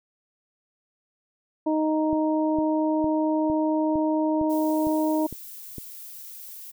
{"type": "harmonic tone", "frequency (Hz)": 311.1, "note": "D#4", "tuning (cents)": 0, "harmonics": [1, 2, 3], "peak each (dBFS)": [-22, -27, -30], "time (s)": [1.66, 5.27], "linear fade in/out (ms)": 10}
{"type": "click train", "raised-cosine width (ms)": 3, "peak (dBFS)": -23, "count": 9, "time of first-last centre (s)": [2.13, 5.783], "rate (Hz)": 2.19}
{"type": "noise", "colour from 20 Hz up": "violet", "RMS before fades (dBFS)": -41, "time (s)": [4.49, 6.72], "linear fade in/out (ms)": 20}
{"effects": []}